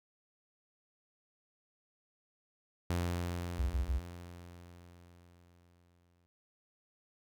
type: tone with exponential decay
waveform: sawtooth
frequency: 87.31 Hz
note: F2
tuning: in tune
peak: -27 dBFS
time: 2.9-6.26 s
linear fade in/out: 0 ms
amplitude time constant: 730 ms
type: tone bursts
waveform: sine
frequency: 64.2 Hz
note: C2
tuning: 32 cents flat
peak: -29 dBFS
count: 3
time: 3.58-3.996 s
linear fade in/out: 20 ms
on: 120 ms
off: 28 ms
effects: none